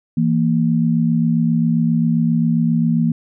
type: tone pair together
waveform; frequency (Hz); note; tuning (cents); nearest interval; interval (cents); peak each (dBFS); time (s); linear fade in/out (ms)
sine; 164.6 / 232.1; E3 / A#3; -2 / -7; tritone; 595; -16; 0.17-3.12; 5
effects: none